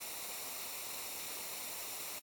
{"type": "noise with comb filter", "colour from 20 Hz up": "white", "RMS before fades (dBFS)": -43, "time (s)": [0, 2.2], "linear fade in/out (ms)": 20, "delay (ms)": 0.62, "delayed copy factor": -0.55, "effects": ["AAC 64 kbps"]}